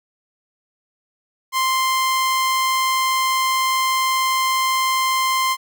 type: tone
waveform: sawtooth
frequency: 1046.5 Hz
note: C6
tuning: in tune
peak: -13 dBFS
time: 1.52-5.57 s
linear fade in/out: 50 ms
effects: none